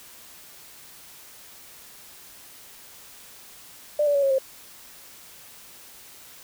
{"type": "tone with pitch steps", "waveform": "sine", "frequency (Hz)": [594, 577.8, 562, 546.6, 531.6], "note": ["D5", "D5", "C#5", "C#5", "C5"], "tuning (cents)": [20, -28, 24, -24, 27], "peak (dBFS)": -18, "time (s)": [3.99, 4.385], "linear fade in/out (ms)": 5, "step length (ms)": 79, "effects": ["white hiss -47 dBFS RMS until 6.43 s"]}